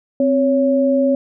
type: tone pair together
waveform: sine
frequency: 261.7 / 557.9 Hz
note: C4 / C#5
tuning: 0 / +11 cents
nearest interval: octave + minor second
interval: 1311 cents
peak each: -15 dBFS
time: 0.2-1.15 s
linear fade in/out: 2 ms
effects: none